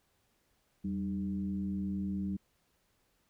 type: tone with frequency modulation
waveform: sine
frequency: 193.6 Hz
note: G3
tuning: 21 cents flat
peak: -32 dBFS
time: 0.84-2.37 s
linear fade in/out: 10 ms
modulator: 109 Hz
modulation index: 0.62
effects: pink hiss -74 dBFS RMS until 3.29 s